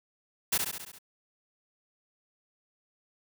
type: noise with echo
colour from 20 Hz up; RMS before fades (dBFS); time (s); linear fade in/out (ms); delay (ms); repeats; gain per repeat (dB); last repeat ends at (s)
white; -26; 0.52-0.58; 10; 68; 6; -4; 0.988
effects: none